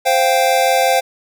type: chord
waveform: square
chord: C suspended fourth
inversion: none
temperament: equal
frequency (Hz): 523.3 / 698.5 / 784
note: C5 / F5 / G5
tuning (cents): 0 / 0 / 0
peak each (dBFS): -17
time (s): 0.05-1.01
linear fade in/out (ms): 20
effects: none